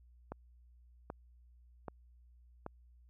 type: click train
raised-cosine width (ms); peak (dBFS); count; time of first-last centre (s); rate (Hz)
1; -27; 4; 0.32-2.664; 1.28
effects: added 60 Hz sine -59 dBFS peak until 3.09 s